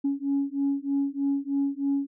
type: beating tone pair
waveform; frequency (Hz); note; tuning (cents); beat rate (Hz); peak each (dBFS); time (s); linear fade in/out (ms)
sine; 277.2 / 280.4; C#4 / C#4; 0 / +20; 3.2; -26; 0.04-2.07; 10
effects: tanh soft clip ceiling -18 dBFS